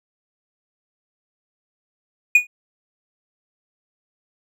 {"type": "tone with exponential decay", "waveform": "triangle", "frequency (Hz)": 2459, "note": "D#7", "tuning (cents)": -21, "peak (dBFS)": -4, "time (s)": [2.35, 2.47], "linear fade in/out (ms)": 5, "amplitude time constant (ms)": 25, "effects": []}